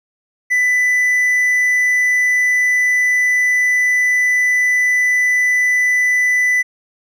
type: tone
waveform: triangle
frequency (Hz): 1992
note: B6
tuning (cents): +14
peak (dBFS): -10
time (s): 0.5-6.63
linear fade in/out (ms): 20
effects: none